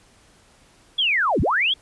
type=linear two-way sweep; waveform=sine; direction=down then up; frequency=3445 to 40.35 to 3445 Hz; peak=-17 dBFS; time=0.98-1.74 s; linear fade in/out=10 ms; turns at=1.41 s; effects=pink hiss -55 dBFS RMS until 1.81 s + resampled to 24000 Hz